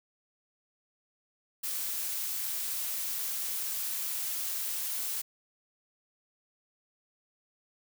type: noise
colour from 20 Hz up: blue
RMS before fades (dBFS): -34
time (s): 1.63-5.22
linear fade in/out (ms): 10
effects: none